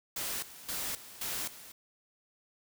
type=noise with tremolo; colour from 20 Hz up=white; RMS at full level=-36 dBFS; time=0.16-1.72 s; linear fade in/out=5 ms; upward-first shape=square; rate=1.9 Hz; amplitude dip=80%; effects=none